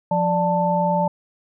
sine tone cluster, 176 / 588 / 885 Hz, F3 / D5 / A5, +14 / +2 / +10 cents, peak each -22 / -22 / -20 dBFS, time 0.11-1.08 s, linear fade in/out 5 ms, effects none

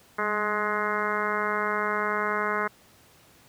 harmonic tone with a mistuned harmonic, 210.3 Hz, G#3, 22 cents sharp, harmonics 1 / 2 / 3 / 4 / 5 / 6 / 7 / 8 / 9 / 10, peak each -37 / -32 / -35 / -37 / -31 / -31 / -32 / -36 / -37 / -37 dBFS, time 0.18-2.68 s, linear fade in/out 10 ms, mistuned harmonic 1, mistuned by -52 cents, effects pink hiss -56 dBFS RMS until 3.48 s + high-pass 80 Hz 12 dB/octave

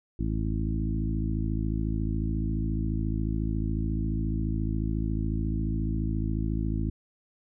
harmonic tone with a mistuned harmonic, 54.2 Hz, A1, 25 cents flat, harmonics 1 / 2 / 3 / 4 / 5 / 6, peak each -29 / -32 / -34 / -35 / -36 / -37 dBFS, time 0.19-6.9 s, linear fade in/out 5 ms, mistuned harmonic 1, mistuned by +20 cents, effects none

